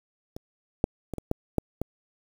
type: clicks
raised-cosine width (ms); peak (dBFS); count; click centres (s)
2; -24 / -7 / -19 / -20 / -11 / -9 / -15; 7; 0.365 / 0.841 / 1.137 / 1.183 / 1.314 / 1.583 / 1.816
effects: 7-bit

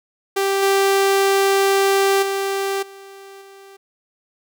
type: tone with level steps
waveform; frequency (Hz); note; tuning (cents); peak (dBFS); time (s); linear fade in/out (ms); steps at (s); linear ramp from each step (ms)
sawtooth; 392; G4; 0; -13 / -10 / -16 / -34 / -37; 0.36-3.77; 10; 0.62 / 2.22 / 2.82 / 3.41; 10
effects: none

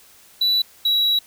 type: tone pair in turn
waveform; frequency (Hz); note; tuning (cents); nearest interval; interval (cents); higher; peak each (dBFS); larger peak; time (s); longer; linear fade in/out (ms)
triangle; 3951 / 3890; B7 / B7; 0 / -27; unison; 27; first; -14; neither; 0.41-0.62 / 0.85-1.19; second; 5
effects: white hiss -50 dBFS RMS until 1.26 s

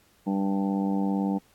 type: harmonic tone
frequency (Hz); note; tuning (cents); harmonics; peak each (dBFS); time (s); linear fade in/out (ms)
98; G2; 0; 2 / 3 / 4 / 5 / 6 / 7 / 8 / 9; -25 / -29 / -43 / -37 / -47 / -43 / -37 / -39; 0.26-1.39; 20
effects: pink hiss -62 dBFS RMS until 1.54 s + AAC 64 kbps

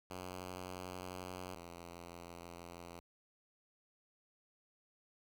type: tone pair in turn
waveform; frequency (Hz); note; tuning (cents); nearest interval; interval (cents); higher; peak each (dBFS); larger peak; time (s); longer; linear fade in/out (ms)
5% pulse; 91.3 / 86.18; F#2 / F2; -23 / -22; minor second; 99; first; -33 / -38; first; 0.1-1.55 / 1.55-3; neither; 5
effects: none

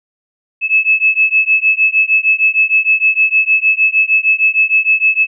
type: beating tone pair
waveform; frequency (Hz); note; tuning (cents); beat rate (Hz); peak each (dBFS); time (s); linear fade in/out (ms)
sine; 2597 / 2603.5; E7 / E7; -26 / -22; 6.5; -12; 0.61-5.27; 50
effects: none

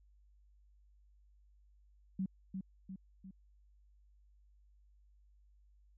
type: tone with echo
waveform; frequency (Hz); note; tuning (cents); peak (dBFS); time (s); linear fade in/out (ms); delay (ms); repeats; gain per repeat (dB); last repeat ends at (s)
sine; 190; F#3; +46; -33; 2.19-2.26; 5; 350; 3; -5; 3.31
effects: added 50 Hz sine -63 dBFS peak until 5.97 s

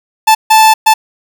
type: tone bursts at uneven times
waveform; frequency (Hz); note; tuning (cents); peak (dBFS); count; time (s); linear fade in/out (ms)
45% pulse; 877; A5; -6; -3; 3; 0.27-0.35 / 0.5-0.74 / 0.86-0.94; 10
effects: none

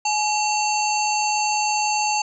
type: harmonic tone with a mistuned harmonic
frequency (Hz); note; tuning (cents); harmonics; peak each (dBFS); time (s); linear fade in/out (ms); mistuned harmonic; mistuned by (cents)
906; A#5; -50; 1 / 3 / 5 / 7 / 8; -21 / -26 / -28 / -29 / -30; 0.05-2.22; 5; 1; -120
effects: none

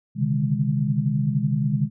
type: tone cluster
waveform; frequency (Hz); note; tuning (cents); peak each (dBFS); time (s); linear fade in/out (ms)
sine; 129.7 / 142.8 / 153.5 / 205.1; C3 / D3 / D#3 / G#3; -15 / -48 / -23 / -21; -25; 0.15-1.9; 50
effects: none

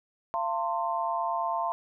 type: tone cluster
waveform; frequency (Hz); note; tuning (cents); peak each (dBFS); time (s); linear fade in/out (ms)
sine; 685 / 901 / 1050; F5 / A5 / C6; -34 / +41 / +6; -31; 0.34-1.72; 0
effects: none

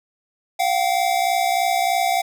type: tone pair together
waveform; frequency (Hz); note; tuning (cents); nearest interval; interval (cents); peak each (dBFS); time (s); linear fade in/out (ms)
square; 701 / 764.2; F5 / G5; +6 / -44; minor second; 150; -21; 0.59-2.22; 10
effects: none

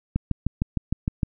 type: click train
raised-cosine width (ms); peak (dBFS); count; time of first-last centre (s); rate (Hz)
5; -10; 8; 0.16-1.232; 6.53
effects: none

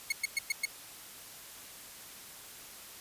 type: tone bursts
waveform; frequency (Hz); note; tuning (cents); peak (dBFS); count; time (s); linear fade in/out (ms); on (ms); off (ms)
sawtooth; 2183; C#7; -27; -24; 5; 0.1-0.655; 5; 23; 110
effects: white hiss -49 dBFS RMS until 3 s + resampled to 32000 Hz

